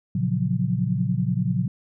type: chord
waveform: sine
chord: Gb major seventh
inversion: first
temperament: equal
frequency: 116.54 / 138.59 / 174.61 / 185 Hz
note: Bb2 / Db3 / F3 / Gb3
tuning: 0 / 0 / 0 / 0 cents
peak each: -26 dBFS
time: 0.15-1.68 s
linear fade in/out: 5 ms
effects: none